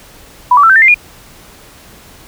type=tone with pitch steps; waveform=sine; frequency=987.8 / 1147.9 / 1333.9 / 1550 / 1801.2 / 2093 / 2432 Hz; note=B5 / D6 / E6 / G6 / A6 / C7 / D#7; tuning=0 / -40 / +20 / -20 / +40 / 0 / -40 cents; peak=-3 dBFS; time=0.51-0.944 s; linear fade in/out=5 ms; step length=62 ms; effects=pink hiss -39 dBFS RMS until 2.27 s